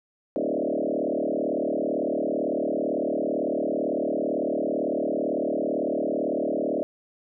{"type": "tone with frequency modulation", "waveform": "sine", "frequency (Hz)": 440, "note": "A4", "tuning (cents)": 0, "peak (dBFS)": -23, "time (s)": [0.36, 6.83], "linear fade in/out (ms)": 0, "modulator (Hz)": 37.9, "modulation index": 5.2, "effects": []}